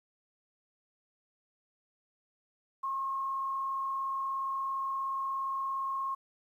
sine tone with frequency modulation, 1079 Hz, C#6, 47 cents flat, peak -31 dBFS, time 2.83-6.15 s, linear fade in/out 10 ms, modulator 37.1 Hz, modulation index 0.47, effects 11-bit

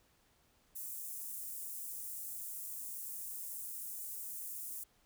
white high-pass noise, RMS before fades -44 dBFS, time 0.75-4.84 s, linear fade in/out 10 ms, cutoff 8000 Hz, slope 24 dB/octave, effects pink hiss -71 dBFS RMS until 5.05 s

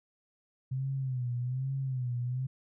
sine tone with vibrato, 128.4 Hz, C3, 32 cents flat, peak -30 dBFS, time 0.71-2.47 s, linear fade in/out 10 ms, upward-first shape sine, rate 1.2 Hz, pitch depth 96 cents each way, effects none

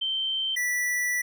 sine / square tone pair in turn, 3116 / 1963 Hz, G7 / B6, -11 / -11 cents, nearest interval minor sixth, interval 800 cents, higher first, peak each -25 dBFS, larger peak neither, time 0.01-0.56 / 0.56-1.22 s, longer second, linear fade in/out 10 ms, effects none

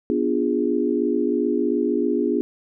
sine chord, B diminished seventh, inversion none, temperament equal with one note detuned, 246.9 / 293.7 / 349.2 / 412.2 Hz, B3 / D4 / F4 / Ab4, 0 / 0 / 0 / -13 cents, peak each -24 dBFS, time 0.1-2.41 s, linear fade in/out 0 ms, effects none

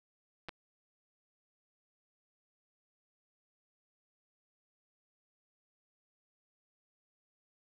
clicks, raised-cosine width 0.3 ms, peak -26 dBFS, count 2, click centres 0.486 / 0.492 s, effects none

